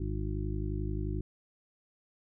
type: harmonic tone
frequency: 51.4 Hz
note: G#1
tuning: 17 cents flat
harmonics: 1 / 2 / 3 / 4 / 6 / 7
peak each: -34 / -36 / -41 / -44 / -41 / -42 dBFS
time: 0-1.21 s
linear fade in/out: 5 ms
effects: none